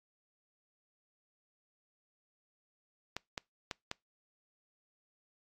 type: clicks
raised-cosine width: 0.2 ms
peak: -19 dBFS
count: 4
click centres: 3.166 / 3.378 / 3.712 / 3.914 s
effects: noise-tail reverb RT60 0.2 s tail -25 dB re dry + AAC 48 kbps